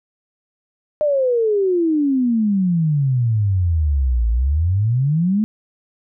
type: exponential two-way sweep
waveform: sine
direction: down then up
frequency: 612 to 55 to 222.1 Hz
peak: -14 dBFS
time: 1.01-5.44 s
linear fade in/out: 0 ms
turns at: 4.29 s
effects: none